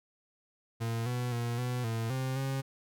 40% pulse tone with pitch steps, 114.8 / 123.4 / 118.6 / 124.3 / 113.5 / 130.9 / 134.8 Hz, A#2 / B2 / A#2 / B2 / A#2 / C3 / C#3, -26 / -1 / +30 / +12 / -46 / +1 / -48 cents, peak -30 dBFS, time 0.8-2.62 s, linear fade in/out 20 ms, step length 260 ms, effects none

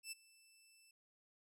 15% pulse tone with ADSR envelope, 2649 Hz, E7, 8 cents sharp, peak -36 dBFS, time 0.03-0.91 s, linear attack 87 ms, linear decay 20 ms, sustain -23 dB, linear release 3 ms, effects none

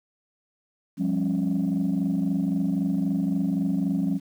sine tone cluster, 176.2 / 200 / 273.5 Hz, F3 / G3 / C#4, +16 / +35 / -23 cents, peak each -25 dBFS, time 0.97-4.2 s, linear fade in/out 50 ms, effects tanh soft clip ceiling -17 dBFS + 9-bit

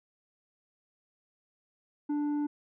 sine tone with tanh clipping, 293.7 Hz, D4, in tune, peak -29 dBFS, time 2.09-2.47 s, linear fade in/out 10 ms, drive 6 dB, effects none

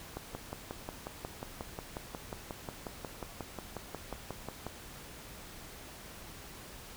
click train, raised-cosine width 1 ms, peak -24 dBFS, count 26, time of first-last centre 0.17-4.666 s, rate 5.56 Hz, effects pink hiss -49 dBFS RMS until 6.96 s

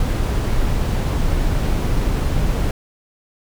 brown noise, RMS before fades -18 dBFS, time 0-2.71 s, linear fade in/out 2 ms, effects none

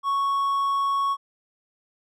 triangle tone, 1108.7 Hz, C#6, in tune, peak -19 dBFS, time 0.03-1.17 s, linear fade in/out 50 ms, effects none

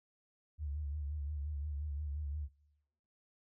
sine tone with vibrato, 73.42 Hz, D2, in tune, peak -36 dBFS, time 0.58-2.49 s, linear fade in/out 50 ms, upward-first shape sine, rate 5.7 Hz, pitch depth 70 cents each way, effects noise-tail reverb RT60 1.0 s tail -24 dB re dry

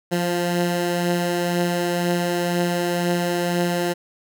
15% pulse beating tone pair, 174.61 / 176.61 Hz, F3 / F3, 0 / +20 cents, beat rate 2 Hz, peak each -14 / -23 dBFS, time 0.11-3.94 s, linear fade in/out 20 ms, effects none

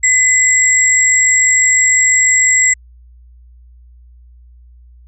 sine tone pair together, 2016 / 7627 Hz, B6 / A#8, +35 / +39 cents, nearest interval octave + major seventh, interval 2304 cents, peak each -11 dBFS, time 0.03-2.74 s, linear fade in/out 10 ms, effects added 60 Hz sine -39 dBFS peak until 5.07 s

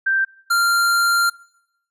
sine / square tone pair in turn, 1568 / 1388.9 Hz, G6 / F6, 0 / -10 cents, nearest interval major second, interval 210 cents, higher first, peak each -15 dBFS, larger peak neither, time 0.06-0.25 / 0.5-1.3 s, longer second, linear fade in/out 10 ms, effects noise-tail reverb RT60 0.8 s tail -23 dB re dry + resampled to 32000 Hz

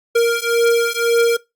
square beating tone pair, 466.2 / 468.1 Hz, A#4 / A#4, 0 / +7 cents, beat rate 1.9 Hz, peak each -17 / -17 dBFS, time 0.15-1.37 s, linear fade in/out 10 ms, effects noise-tail reverb RT60 0.2 s tail -21 dB re dry + Opus 48 kbps

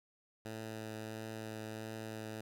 10% pulse tone with vibrato, 110 Hz, A2, in tune, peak -34 dBFS, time 0.45-2.41 s, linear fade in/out 5 ms, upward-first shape triangle, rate 1.5 Hz, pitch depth 14 cents each way, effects none

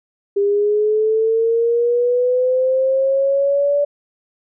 sine linear sweep, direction up, 399.5 to 579 Hz, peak -13 dBFS, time 0.36-3.85 s, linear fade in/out 10 ms, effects none

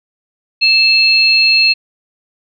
sine tone pair together, 2639 / 4238 Hz, E7 / C8, +1 / +21 cents, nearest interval minor sixth, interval 820 cents, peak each -10 dBFS, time 0.61-1.74 s, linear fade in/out 20 ms, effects none

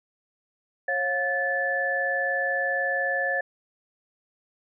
sine tone cluster, 545 / 711 / 1741 Hz, C#5 / F5 / A6, -29 / +31 / -19 cents, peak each -29 / -31 / -25 dBFS, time 0.88-3.41 s, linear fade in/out 5 ms, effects none

